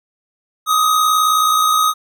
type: tone pair together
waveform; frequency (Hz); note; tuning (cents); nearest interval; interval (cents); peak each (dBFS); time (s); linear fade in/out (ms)
square; 1200 / 1259.1; D6 / D#6; +37 / +20; minor second; 83; -22 / -13; 0.66-1.94; 50
effects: none